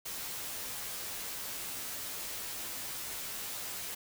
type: noise with comb filter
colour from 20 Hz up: white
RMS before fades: -40 dBFS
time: 0.05-3.95 s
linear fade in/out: 10 ms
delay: 13 ms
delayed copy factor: -0.75
effects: none